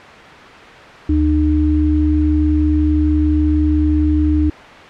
sine tone pair together, 75.9 / 304.4 Hz, D#2 / D#4, -42 / -38 cents, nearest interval 2 octaves, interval 2404 cents, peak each -14 dBFS, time 1.09-4.5 s, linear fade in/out 5 ms, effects white hiss -35 dBFS RMS until 4.89 s + low-pass 2000 Hz 12 dB/octave

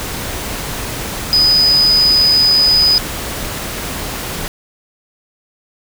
sine tone in noise, 4987 Hz, D#8, 3 cents sharp, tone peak -8 dBFS, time 1.33-2.98 s, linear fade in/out 0 ms, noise pink, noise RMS -23 dBFS, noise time 0-4.48 s, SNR +12 dB, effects none

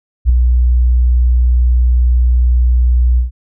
sine tone with ADSR envelope, 61.1 Hz, B1, 18 cents flat, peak -3 dBFS, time 0.25-3.31 s, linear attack 45 ms, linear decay 4 ms, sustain -4 dB, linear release 130 ms, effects none

